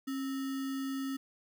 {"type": "tone with sample-and-hold", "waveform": "sine", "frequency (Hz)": 270, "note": "C#4", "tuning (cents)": -45, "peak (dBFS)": -33, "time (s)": [0.07, 1.17], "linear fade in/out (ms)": 10, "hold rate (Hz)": 1575, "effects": []}